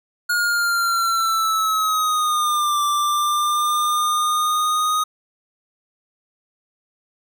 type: linear two-way sweep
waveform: square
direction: down then up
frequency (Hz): 1438 to 1174 to 1248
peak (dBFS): -18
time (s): 0.29-5.04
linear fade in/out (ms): 10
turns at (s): 2.83
effects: none